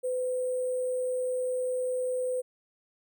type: tone with sample-and-hold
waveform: sine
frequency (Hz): 505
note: B4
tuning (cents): +39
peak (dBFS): -27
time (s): 0.03-2.42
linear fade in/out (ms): 20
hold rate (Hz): 8820
effects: none

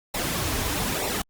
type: noise with flanger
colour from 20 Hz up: pink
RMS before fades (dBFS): -27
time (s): 0.14-1.22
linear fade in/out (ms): 5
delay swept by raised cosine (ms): 0.63 to 5.83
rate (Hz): 1.1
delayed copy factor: -0.6
effects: Opus 48 kbps

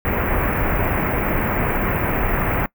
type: band-stop noise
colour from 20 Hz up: pink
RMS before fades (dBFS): -20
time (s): 0.05-2.66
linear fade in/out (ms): 0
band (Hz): 2400 to 15000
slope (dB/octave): 48
effects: noise-tail reverb RT60 0.1 s tail -23 dB re dry

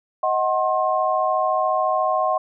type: tone cluster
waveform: sine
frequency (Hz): 629 / 743 / 1066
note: D#5 / F#5 / C6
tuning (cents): +19 / +7 / +32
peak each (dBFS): -22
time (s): 0.23-2.38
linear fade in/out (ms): 5
effects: none

